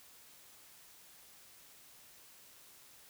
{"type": "silence", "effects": ["white hiss -59 dBFS RMS until 3.09 s"]}